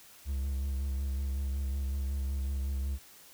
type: tone with vibrato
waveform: triangle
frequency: 68 Hz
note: C#2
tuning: 33 cents flat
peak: -28 dBFS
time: 0.25-2.99 s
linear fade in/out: 50 ms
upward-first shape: sine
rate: 5.4 Hz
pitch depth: 41 cents each way
effects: white hiss -55 dBFS RMS until 3.33 s